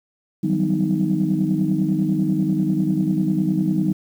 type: tone cluster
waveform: sine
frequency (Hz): 155.5 / 185 / 195.1 / 253.6 / 311.8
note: D#3 / F#3 / G3 / B3 / D#4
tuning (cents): -1 / 0 / -8 / +46 / +4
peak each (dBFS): -24 / -22 / -22 / -28 / -22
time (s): 0.43-3.93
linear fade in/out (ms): 10
effects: tanh soft clip ceiling -8 dBFS + 8-bit